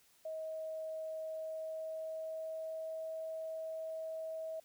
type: tone with pitch glide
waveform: sine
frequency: 635 to 641.6 Hz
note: D#5 to E5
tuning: +35 to -47 cents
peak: -39 dBFS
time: 0.25-4.6 s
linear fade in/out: 5 ms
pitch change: +18 cents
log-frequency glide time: 1.2-3.06 s
effects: white hiss -68 dBFS RMS until 4.64 s